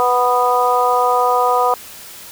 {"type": "harmonic tone", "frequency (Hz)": 246.9, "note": "B3", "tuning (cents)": 0, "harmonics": [2, 3, 4, 5], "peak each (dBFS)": [-18, -17, -17, -18], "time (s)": [0, 1.74], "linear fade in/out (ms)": 0, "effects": ["white hiss -36 dBFS RMS until 2.31 s"]}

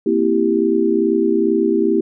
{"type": "chord", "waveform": "sine", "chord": "C dominant seventh", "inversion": "third", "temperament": "equal with one note detuned", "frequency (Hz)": [231.5, 261.6, 329.6, 392], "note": ["Bb3", "C4", "E4", "G4"], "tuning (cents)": [-12, 0, 0, 0], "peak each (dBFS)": [-20, -23, -17, -17], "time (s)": [0.06, 2.01], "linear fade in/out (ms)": 5, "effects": []}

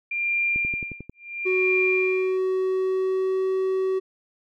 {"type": "tone with tremolo", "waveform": "sine", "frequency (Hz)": 2388, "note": "D7", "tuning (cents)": 28, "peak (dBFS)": -20, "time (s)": [0.11, 2.38], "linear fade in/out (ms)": 5, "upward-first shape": "sine", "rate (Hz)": 0.75, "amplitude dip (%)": 100}
{"type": "click train", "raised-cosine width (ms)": 3, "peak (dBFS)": -23, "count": 7, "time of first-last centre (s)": [0.56, 1.096], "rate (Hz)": 11.2}
{"type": "tone with pitch glide", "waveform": "triangle", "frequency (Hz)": [372.2, 378.7], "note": ["F#4", "F#4"], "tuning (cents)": [10, 40], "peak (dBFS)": -19, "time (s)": [1.45, 4], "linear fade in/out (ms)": 20, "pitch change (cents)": 30, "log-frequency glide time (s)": [1.65, 3.47]}
{"effects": []}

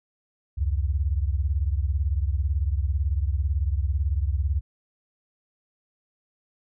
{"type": "beating tone pair", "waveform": "sine", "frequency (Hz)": [67.4, 85.4], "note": ["C#2", "F2"], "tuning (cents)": [-48, -38], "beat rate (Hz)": 18, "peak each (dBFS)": [-23, -26], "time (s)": [0.57, 4.61], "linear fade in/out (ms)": 20, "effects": []}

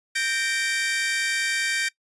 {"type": "tone cluster", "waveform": "sawtooth", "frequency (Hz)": [1570, 1845, 2330], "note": ["G6", "A#6", "D7"], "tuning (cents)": [2, -18, -14], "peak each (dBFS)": -24, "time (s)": [0.15, 1.89], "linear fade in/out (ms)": 10, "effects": ["noise-tail reverb RT60 0.1 s tail -21 dB re dry", "resampled to 24000 Hz"]}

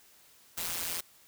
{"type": "noise with amplitude modulation", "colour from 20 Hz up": "white", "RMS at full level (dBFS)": -31, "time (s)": [0.57, 1.01], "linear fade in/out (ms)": 10, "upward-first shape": "sine", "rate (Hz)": 171, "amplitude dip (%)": 95, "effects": ["white hiss -60 dBFS RMS until 1.27 s"]}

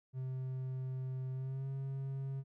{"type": "tone with pitch glide", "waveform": "triangle", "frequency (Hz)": [130.1, 135.47], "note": ["C3", "C#3"], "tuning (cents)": [-9, -39], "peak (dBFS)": -35, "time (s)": [0.13, 2.44], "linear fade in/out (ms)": 50, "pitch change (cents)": 70, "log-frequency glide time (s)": [1.32, 1.68], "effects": []}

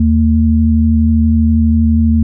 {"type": "tone pair together", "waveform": "sine", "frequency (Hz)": [79.48, 226.1], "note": ["D#2", "A3"], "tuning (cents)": [37, 47], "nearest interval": "octave + tritone", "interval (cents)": 1810, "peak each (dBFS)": -10, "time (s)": [0, 2.23], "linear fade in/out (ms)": 5, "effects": []}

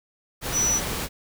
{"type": "tone in noise", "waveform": "sine", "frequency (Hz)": 5920, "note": "F#8", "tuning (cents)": 0, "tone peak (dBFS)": -20, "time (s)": [0.52, 0.81], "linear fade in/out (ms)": 50, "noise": "pink", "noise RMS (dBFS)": -29, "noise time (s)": [0.41, 1.09], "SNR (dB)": 6, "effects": []}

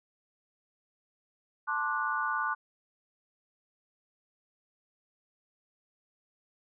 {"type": "chord", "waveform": "sine", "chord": "D dominant seventh", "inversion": "second", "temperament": "just", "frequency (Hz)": [881, 1057.2, 1174.7, 1468.3], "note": ["A5", "C6", "D6", "F#6"], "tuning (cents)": [2, 18, 0, -14], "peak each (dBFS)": [-36, -36, -33, -32], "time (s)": [1.67, 2.55], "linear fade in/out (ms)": 20, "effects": []}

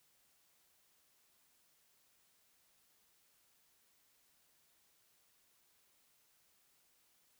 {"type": "silence", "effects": ["white hiss -73 dBFS RMS until 7.39 s"]}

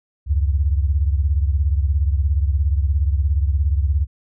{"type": "beating tone pair", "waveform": "sine", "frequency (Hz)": [69.3, 86.3], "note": ["C#2", "F2"], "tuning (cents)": [0, -20], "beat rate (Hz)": 17, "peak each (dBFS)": [-16, -21], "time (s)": [0.26, 4.07], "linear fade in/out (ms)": 50, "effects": []}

